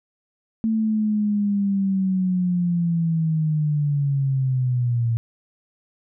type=linear sweep; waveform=sine; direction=down; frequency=223.6 to 114.3 Hz; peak=-18 dBFS; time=0.64-5.17 s; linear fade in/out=0 ms; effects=none